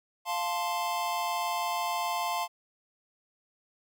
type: chord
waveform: square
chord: F major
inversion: none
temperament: equal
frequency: 698.5 / 880 / 1046.5 Hz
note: F5 / A5 / C6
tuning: 0 / 0 / 0 cents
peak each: -34 / -34 / -34 dBFS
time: 0.25-2.48 s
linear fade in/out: 50 ms
effects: none